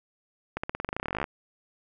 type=accelerating click train; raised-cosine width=0.5 ms; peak=-15 dBFS; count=22; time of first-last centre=0.57-1.241 s; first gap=65 ms; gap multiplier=0.92; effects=none